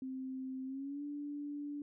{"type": "tone with pitch glide", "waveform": "sine", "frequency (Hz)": [261.6, 290.3], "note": ["C4", "D4"], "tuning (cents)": [0, -20], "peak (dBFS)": -39, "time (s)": [0.02, 1.82], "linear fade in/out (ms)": 2, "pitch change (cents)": 180, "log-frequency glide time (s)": [0.65, 1.03], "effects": []}